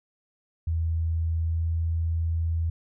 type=tone with pitch glide; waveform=sine; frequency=81.9 to 82.42 Hz; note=E2 to E2; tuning=-11 to 0 cents; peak=-23 dBFS; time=0.67-2.7 s; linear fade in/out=5 ms; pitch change=+11 cents; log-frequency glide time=1.43-1.63 s; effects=none